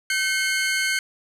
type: tone pair together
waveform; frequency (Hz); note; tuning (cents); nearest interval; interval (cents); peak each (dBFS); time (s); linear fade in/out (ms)
sawtooth; 1533.6 / 2162; G6 / C#7; -38 / -44; tritone; 594; -20; 0.1-0.99; 2
effects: low-pass 11000 Hz 12 dB/octave